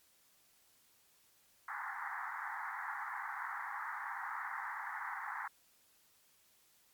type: band-pass noise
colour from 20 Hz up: pink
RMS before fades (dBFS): -42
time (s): 1.68-5.48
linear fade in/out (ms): 5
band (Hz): 800 to 2000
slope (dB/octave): 96
effects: white hiss -69 dBFS RMS until 6.93 s + MP3 96 kbps